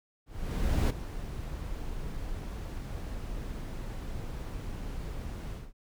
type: noise with ADSR envelope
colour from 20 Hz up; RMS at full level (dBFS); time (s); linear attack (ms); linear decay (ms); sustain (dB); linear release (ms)
brown; -24; 0.26-5.73; 640; 9; -13; 200
effects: none